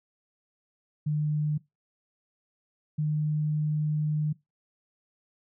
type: tone pair in turn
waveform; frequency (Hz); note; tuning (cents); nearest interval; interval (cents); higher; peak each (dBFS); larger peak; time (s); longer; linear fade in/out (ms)
sine; 150.7 / 151.84; D3 / D#3; +45 / -42; unison; 13; second; -24; neither; 1.06-1.58 / 2.98-4.33; second; 10
effects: noise-tail reverb RT60 0.2 s tail -21 dB re dry